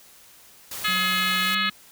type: noise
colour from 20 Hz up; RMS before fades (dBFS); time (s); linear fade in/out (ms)
white; -34; 0.71-1.55; 5
type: harmonic tone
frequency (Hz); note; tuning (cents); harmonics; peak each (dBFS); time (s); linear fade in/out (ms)
423.4; G#4; +33; 3 / 4 / 5 / 6 / 7 / 8 / 9 / 10; -27 / -28 / -29 / -30 / -30 / -31 / -32 / -32; 0.84-1.7; 10
type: tone with pitch glide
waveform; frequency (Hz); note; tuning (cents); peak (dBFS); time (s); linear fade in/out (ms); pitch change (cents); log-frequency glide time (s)
triangle; 185 to 196; F#3 to G3; 0 to 0; -31; 0.88-1.7; 2; +100; 1.42-1.57
effects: white hiss -51 dBFS RMS until 1.91 s